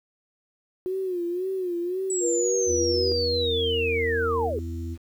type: tone with vibrato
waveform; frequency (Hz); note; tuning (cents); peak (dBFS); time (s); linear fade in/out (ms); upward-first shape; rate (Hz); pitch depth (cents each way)
sine; 362.7; F#4; -34; -25; 0.86-3.12; 0; sine; 1.9; 95
type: linear sweep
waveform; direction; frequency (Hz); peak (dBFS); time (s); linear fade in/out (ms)
sine; down; 7902 to 370; -26; 2.1-4.59; 2
type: tone with pitch glide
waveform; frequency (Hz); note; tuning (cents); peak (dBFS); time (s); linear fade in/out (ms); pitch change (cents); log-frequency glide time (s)
sine; 480 to 459.9; B4 to A#4; -49 to -23; -24; 2.2-4.51; 50; -74; 3.41-3.52
type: harmonic tone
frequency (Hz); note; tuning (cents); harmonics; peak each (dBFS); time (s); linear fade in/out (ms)
83.3; E2; +19; 1 / 3 / 4; -30 / -38 / -38; 2.66-4.98; 50
effects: 9-bit